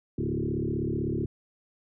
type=tone with frequency modulation; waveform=sine; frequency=235.5 Hz; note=A#3; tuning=18 cents sharp; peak=-26 dBFS; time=0.18-1.26 s; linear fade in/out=5 ms; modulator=35.9 Hz; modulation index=4.3; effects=none